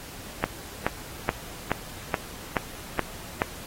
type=click train; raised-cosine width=0.5 ms; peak=-7 dBFS; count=8; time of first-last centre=0.44-3.419 s; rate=2.35 Hz; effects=pink hiss -42 dBFS RMS until 3.66 s + AAC 48 kbps